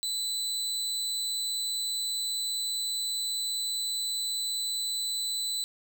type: tone with amplitude modulation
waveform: 30% pulse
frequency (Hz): 3995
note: B7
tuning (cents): +19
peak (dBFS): -25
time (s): 0.03-5.64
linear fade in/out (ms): 0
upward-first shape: sine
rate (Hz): 299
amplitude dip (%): 35
effects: none